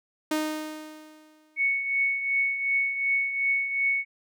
sawtooth tone with exponential decay, 308.8 Hz, D#4, 13 cents flat, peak -19 dBFS, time 0.31-1.6 s, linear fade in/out 5 ms, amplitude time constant 280 ms
sine tone with tremolo, 2217 Hz, C#7, in tune, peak -20 dBFS, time 1.56-4.05 s, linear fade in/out 50 ms, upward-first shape triangle, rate 2.7 Hz, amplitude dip 65%
effects none

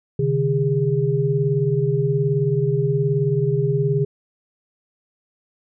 sine tone cluster, 133.3 / 152.1 / 407.1 Hz, C3 / D#3 / G#4, +33 / -39 / -35 cents, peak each -21 dBFS, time 0.19-4.05 s, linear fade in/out 5 ms, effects none

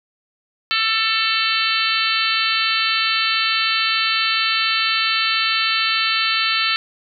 harmonic tone with a mistuned harmonic, 444.5 Hz, A4, 18 cents sharp, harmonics 3 / 4 / 5 / 6 / 7 / 8 / 9 / 10, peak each -23 / -26 / -26 / -23 / -24 / -29 / -24 / -26 dBFS, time 0.71-6.76 s, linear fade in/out 0 ms, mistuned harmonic 7, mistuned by -19 cents, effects none

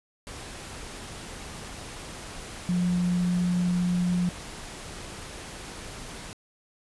sine tone in noise, 177.8 Hz, F3, 31 cents sharp, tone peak -22 dBFS, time 2.69-4.29 s, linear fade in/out 0 ms, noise pink, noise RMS -40 dBFS, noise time 0.27-6.33 s, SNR +15 dB, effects resampled to 24000 Hz

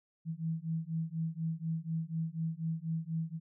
sine beating tone pair, 160.5 / 164.6 Hz, E3 / E3, -46 / -2 cents, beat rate 4.1 Hz, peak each -36 / -36 dBFS, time 0.25-3.4 s, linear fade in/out 50 ms, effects none

